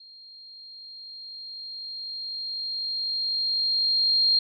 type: tone with level ramp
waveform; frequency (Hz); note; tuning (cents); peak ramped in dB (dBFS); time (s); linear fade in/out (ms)
sine; 4216; C8; +12; -46 to -17; 0-4.39; 5
effects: none